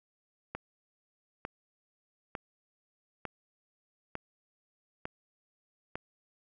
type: click train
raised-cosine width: 0.5 ms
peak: -21 dBFS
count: 7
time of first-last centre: 0.55-5.955 s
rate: 1.11 Hz
effects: none